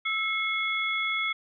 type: tone cluster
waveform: sine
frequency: 1313 / 2170 / 3382 Hz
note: E6 / C#7 / G#7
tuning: -7 / -37 / +31 cents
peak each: -33 / -27 / -33 dBFS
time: 0.05-1.33 s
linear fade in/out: 10 ms
effects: none